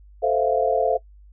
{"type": "chord", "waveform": "sine", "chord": "F major seventh", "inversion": "first", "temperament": "equal with one note detuned", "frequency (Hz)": [440, 519, 659.3, 698.5], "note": ["A4", "C5", "E5", "F5"], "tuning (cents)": [0, -14, 0, 0], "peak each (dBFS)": -23, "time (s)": [0.22, 0.98], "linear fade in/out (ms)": 20, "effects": ["noise-tail reverb RT60 0.1 s tail -21 dB re dry", "added 50 Hz sine -45 dBFS peak until 1.32 s"]}